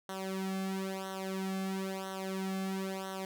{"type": "tone with flanger", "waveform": "sawtooth", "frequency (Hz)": 191.1, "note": "G3", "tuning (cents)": -44, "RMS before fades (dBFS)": -37, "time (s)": [0.09, 3.25], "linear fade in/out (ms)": 2, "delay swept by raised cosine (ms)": [0.41, 2.11], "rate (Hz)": 1, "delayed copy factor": -0.85, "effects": []}